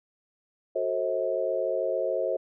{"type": "chord", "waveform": "sine", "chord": "F# diminished seventh", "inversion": "none", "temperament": "just", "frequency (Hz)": [370, 444, 532.8, 639.4], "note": ["F#4", "A4", "C5", "Eb5"], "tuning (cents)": [0, 16, 31, 47], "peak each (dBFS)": [-33, -33, -28, -30], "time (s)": [0.75, 2.37], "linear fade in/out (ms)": 10, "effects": []}